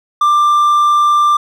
triangle tone, 1185 Hz, D6, 15 cents sharp, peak -6 dBFS, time 0.21-1.37 s, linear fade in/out 5 ms, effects none

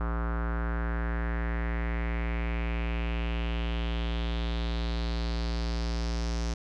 square tone with low-pass filter sweep, 57.6 Hz, A#1, 20 cents flat, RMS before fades -30 dBFS, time 0-6.54 s, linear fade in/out 5 ms, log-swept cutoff 1300 to 5800 Hz, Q 3.6, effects none

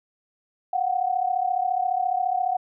sine tone pair together, 721 / 755.5 Hz, F#5 / F#5, -45 / +36 cents, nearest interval minor second, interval 81 cents, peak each -24 dBFS, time 0.73-2.57 s, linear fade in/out 5 ms, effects none

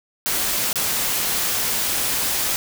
white noise with dropouts, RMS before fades -22 dBFS, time 0.26-2.56 s, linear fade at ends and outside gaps 0 ms, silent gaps 0.729-0.757 s, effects none

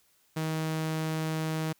sawtooth tone, 158.4 Hz, D#3, 31 cents sharp, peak -25 dBFS, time 0.36-1.73 s, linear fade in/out 10 ms, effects white hiss -67 dBFS RMS until 1.79 s

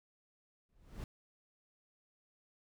brown noise with exponential growth, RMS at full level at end -38 dBFS, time 0.69-1.04 s, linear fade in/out 1 ms, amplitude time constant 74 ms, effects none

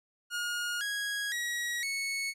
sawtooth tone with pitch steps, 1431 / 1653.3 / 1910.2 / 2207 Hz, F6 / G#6 / A#6 / C#7, +42 / -8 / +42 / -8 cents, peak -28 dBFS, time 0.3-2.34 s, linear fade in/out 50 ms, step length 510 ms, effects low-pass 12000 Hz 12 dB/octave

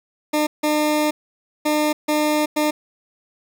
20% pulse tone bursts at uneven times, 302.1 Hz, D4, 49 cents sharp, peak -12 dBFS, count 5, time 0.33-0.47 / 0.63-1.11 / 1.65-1.93 / 2.08-2.46 / 2.56-2.71 s, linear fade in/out 10 ms, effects none

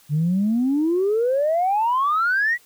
sine exponential sweep, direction up, 142.8 to 1975.5 Hz, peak -16 dBFS, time 0.09-2.58 s, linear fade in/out 50 ms, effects tanh soft clip ceiling -13 dBFS + white hiss -54 dBFS RMS until 2.65 s

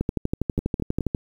two click trains, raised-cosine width 3 ms, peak -10 / -13 dBFS, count 15 / 3, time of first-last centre 0.01-1.148 / 0.59-1.008 s, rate 12.3 / 4.79 Hz, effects 8-bit

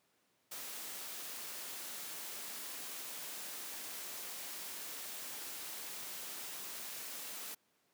white noise, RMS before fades -45 dBFS, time 0.51-7.55 s, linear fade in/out 10 ms, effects pink hiss -75 dBFS RMS until 7.93 s + high-pass 200 Hz 12 dB/octave

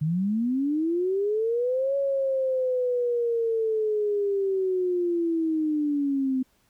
sine linear two-way sweep, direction up then down, 146.83 to 558 to 256.4 Hz, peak -22 dBFS, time 0.01-6.43 s, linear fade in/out 10 ms, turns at 1.96 s, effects pink hiss -66 dBFS RMS until 6.69 s

